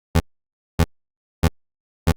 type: tone bursts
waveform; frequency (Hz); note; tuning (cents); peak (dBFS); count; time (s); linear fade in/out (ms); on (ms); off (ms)
25% pulse; 82.41; E2; 0; -8; 4; 0.15-2.12; 5; 50; 590
effects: Opus 48 kbps